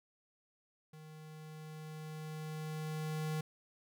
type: tone with level ramp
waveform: square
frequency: 155.5 Hz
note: D#3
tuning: 1 cent flat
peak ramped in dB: -52 to -35 dBFS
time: 0.93-3.41 s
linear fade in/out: 5 ms
effects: none